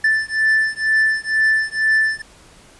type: beating tone pair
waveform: triangle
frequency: 1760 / 1762.1 Hz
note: A6 / A6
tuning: 0 / +2 cents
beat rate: 2.1 Hz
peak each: -16 dBFS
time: 0.04-2.22 s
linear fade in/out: 5 ms
effects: pink hiss -47 dBFS RMS until 2.79 s + resampled to 24000 Hz